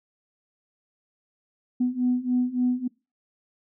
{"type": "beating tone pair", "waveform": "sine", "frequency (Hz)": [246.9, 250.4], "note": ["B3", "B3"], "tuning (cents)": [0, 24], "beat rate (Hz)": 3.5, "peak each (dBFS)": [-25, -23], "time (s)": [1.8, 2.88], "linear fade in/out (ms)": 10, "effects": ["noise-tail reverb RT60 0.3 s tail -24 dB re dry", "tanh soft clip ceiling -14 dBFS"]}